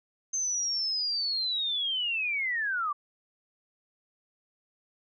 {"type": "linear sweep", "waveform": "sine", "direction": "down", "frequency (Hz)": [6300, 1134], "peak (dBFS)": -27, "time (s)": [0.33, 2.93], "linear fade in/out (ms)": 10, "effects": []}